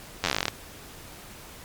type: slowing click train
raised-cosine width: 0.2 ms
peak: -6 dBFS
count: 15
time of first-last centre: 0.24-0.482 s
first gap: 10 ms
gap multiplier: 1.08
effects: pink hiss -45 dBFS RMS until 1.64 s + MP3 96 kbps